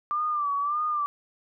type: tone with vibrato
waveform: sine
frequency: 1177 Hz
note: D6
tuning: 3 cents sharp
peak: -24 dBFS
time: 0.11-1.06 s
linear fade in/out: 0 ms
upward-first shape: sine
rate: 1.7 Hz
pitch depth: 73 cents each way
effects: none